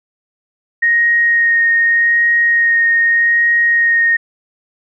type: tone with vibrato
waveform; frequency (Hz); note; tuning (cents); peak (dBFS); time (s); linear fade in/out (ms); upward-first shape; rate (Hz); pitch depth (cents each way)
sine; 1864.7; A#6; 0; -9; 0.82-4.17; 10; sine; 0.83; 11
effects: none